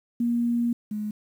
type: tone pair in turn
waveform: sine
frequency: 237 / 211.1 Hz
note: A#3 / G#3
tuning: +29 / +29 cents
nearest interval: major second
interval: 200 cents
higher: first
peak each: -21 / -27 dBFS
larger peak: first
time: 0.2-0.73 / 0.91-1.11 s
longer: first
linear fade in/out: 5 ms
effects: 9-bit